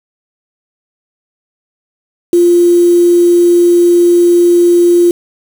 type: tone with quantisation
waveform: sine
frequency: 348.1 Hz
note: F4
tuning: 6 cents flat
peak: -4 dBFS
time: 2.33-5.11 s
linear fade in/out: 2 ms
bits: 4
effects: none